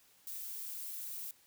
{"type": "noise with amplitude modulation", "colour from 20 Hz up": "violet", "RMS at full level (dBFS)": -41, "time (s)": [0.27, 1.31], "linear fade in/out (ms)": 2, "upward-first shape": "sine", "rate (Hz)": 201, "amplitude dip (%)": 45, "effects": ["white hiss -66 dBFS RMS until 1.46 s"]}